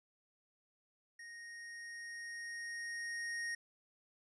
square tone with level ramp, 1864.7 Hz, A#6, in tune, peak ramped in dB -50 to -38 dBFS, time 1.19-3.55 s, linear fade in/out 5 ms, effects resampled to 22050 Hz

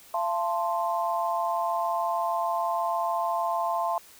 sine chord, F major, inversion none, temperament equal with one note detuned, 681.7 / 880 / 1046.5 Hz, F5 / A5 / C6, -42 / 0 / 0 cents, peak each -28 / -30 / -29 dBFS, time 0.14-3.98 s, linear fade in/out 2 ms, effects white hiss -52 dBFS RMS until 4.19 s

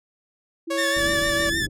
sine tone with tremolo, 331.9 Hz, E4, 12 cents sharp, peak -27 dBFS, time 0.67-1.63 s, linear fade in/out 10 ms, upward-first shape triangle, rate 2.8 Hz, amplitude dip 40%
sawtooth tone with pitch glide, 554.4 to 576.9 Hz, C#5 to D5, 0 to -31 cents, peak -20 dBFS, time 0.7-1.5 s, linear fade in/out 10 ms, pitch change +69 cents, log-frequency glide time 0.9-1.07 s
sawtooth tone with vibrato, 1760 Hz, A6, in tune, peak -19 dBFS, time 0.77-1.67 s, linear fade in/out 20 ms, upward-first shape triangle, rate 6.5 Hz, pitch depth 60 cents each way
pink low-pass noise, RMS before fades -33 dBFS, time 0.96-1.69 s, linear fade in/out 10 ms, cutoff 370 Hz, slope 24 dB/octave
effects low-pass 11000 Hz 12 dB/octave

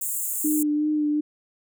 pink high-pass noise, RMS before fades -28 dBFS, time 0.01-0.63 s, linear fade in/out 5 ms, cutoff 7000 Hz, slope 96 dB/octave
sine tone with vibrato, 300.7 Hz, D4, 41 cents sharp, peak -20 dBFS, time 0.44-1.21 s, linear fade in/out 10 ms, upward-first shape sine, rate 2.7 Hz, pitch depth 23 cents each way
effects none

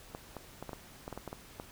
clicks, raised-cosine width 1 ms, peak -26 dBFS, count 11, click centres 0.149 / 0.367 / 0.626 / 0.693 / 0.732 / 1.079 / 1.127 / 1.176 / 1.277 / 1.329 / 1.599 s, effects pink hiss -54 dBFS RMS until 1.71 s

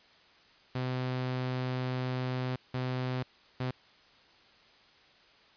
sawtooth tone bursts at uneven times, 127.6 Hz, C3, 43 cents flat, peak -27 dBFS, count 3, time 0.75-2.56 / 2.74-3.23 / 3.6-3.71 s, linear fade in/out 5 ms, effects white hiss -60 dBFS RMS until 5.56 s + resampled to 11025 Hz

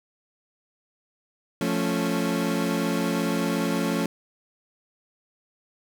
30% pulse chord, F augmented, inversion none, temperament equal, 174.61 / 220 / 277.2 Hz, F3 / A3 / C#4, 0 / 0 / 0 cents, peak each -25 dBFS, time 1.61-4.06 s, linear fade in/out 2 ms, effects none

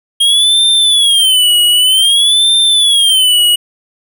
square tone with vibrato, 3229 Hz, G#7, 49 cents flat, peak -7 dBFS, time 0.2-3.56 s, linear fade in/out 10 ms, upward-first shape sine, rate 0.53 Hz, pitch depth 180 cents each way, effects none

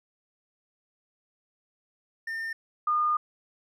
triangle / sine tone pair in turn, 1810 / 1217.8 Hz, A6 / D#6, +48 / -38 cents, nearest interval perfect fifth, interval 686 cents, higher first, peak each -29 / -22 dBFS, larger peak second, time 2.27-2.53 / 2.87-3.17 s, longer second, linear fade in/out 5 ms, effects none

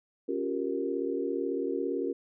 sine chord, G half-diminished seventh, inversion second, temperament equal with one note detuned, 277.2 / 354.1 / 392 / 466.2 Hz, Db4 / F4 / G4 / Bb4, 0 / +24 / 0 / 0 cents, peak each -34 dBFS, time 0.28-2.13 s, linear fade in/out 10 ms, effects none

